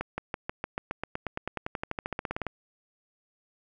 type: accelerating click train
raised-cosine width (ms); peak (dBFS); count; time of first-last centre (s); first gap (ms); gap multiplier
0.5; -16; 26; 0.01-2.467; 170; 0.95
effects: none